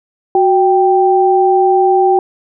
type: tone pair together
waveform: sine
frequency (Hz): 370 / 784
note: F#4 / G5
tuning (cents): 0 / 0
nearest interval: octave + minor second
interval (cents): 1300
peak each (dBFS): -10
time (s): 0.35-2.19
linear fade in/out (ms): 2
effects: none